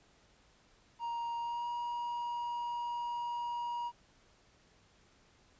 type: tone with pitch glide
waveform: triangle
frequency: 938 to 953.8 Hz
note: A#5 to A#5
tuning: +11 to +39 cents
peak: -33 dBFS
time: 0.99-3.92 s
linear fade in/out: 50 ms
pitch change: +28 cents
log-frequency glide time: 1.39-1.68 s
effects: pink hiss -66 dBFS RMS until 5.59 s + resampled to 16000 Hz